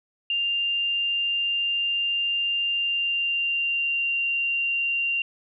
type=tone with pitch glide; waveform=sine; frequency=2794 to 2771 Hz; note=F7 to F7; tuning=0 to -14 cents; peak=-22 dBFS; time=0.3-5.22 s; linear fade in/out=2 ms; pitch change=-14 cents; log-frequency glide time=2.67-4.12 s; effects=none